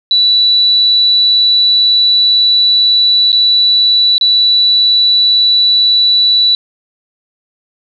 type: tone with dropouts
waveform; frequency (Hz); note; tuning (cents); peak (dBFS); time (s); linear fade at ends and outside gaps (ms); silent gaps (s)
sine; 3951; B7; 0; -6; 0.11-6.55; 1; 3.319-3.328 / 4.181-4.211
effects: none